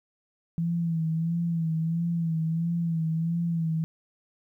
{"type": "tone with vibrato", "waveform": "sine", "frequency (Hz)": 165.3, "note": "E3", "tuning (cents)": 5, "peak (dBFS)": -24, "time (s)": [0.58, 3.84], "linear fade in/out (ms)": 0, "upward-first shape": "sine", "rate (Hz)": 1.5, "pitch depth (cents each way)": 53, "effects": ["11-bit"]}